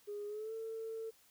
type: tone with pitch glide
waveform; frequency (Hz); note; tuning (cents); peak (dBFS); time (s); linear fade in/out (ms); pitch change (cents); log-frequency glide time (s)
sine; 412.7 to 447.5; G#4 to A4; -11 to +29; -39; 0.07-1.11; 20; +140; 0.27-0.53
effects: tanh soft clip ceiling -35 dBFS + white hiss -67 dBFS RMS until 1.3 s